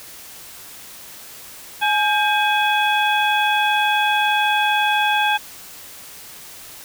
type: harmonic tone with a mistuned harmonic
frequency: 842 Hz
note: G#5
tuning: 24 cents sharp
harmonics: 1 / 2 / 3 / 4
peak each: -18 / -21 / -23 / -24 dBFS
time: 1.81-5.38 s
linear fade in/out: 20 ms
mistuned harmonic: 2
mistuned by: -94 cents
effects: white hiss -39 dBFS RMS until 6.84 s